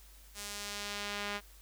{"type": "tone with band-pass filter sweep", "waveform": "sawtooth", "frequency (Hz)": 204.4, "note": "G#3", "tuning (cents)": -27, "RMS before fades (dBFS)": -40, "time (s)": [0.34, 1.41], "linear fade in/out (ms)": 50, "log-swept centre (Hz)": [8700, 2200], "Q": 0.75, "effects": ["added 50 Hz sine -55 dBFS peak until 1.61 s", "white hiss -60 dBFS RMS until 1.61 s"]}